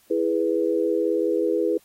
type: chord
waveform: sine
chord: E major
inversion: none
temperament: equal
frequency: 329.6 / 415.3 / 493.9 Hz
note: E4 / G#4 / B4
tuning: 0 / 0 / 0 cents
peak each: -24 dBFS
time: 0.1-1.78 s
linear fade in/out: 10 ms
effects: white hiss -59 dBFS RMS until 1.84 s + AAC 48 kbps